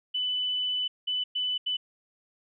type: tone bursts at uneven times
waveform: sine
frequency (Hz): 2995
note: F#7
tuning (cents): +20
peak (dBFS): -26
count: 4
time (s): 0.14-0.88 / 1.07-1.24 / 1.35-1.58 / 1.66-1.77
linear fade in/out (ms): 10
effects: none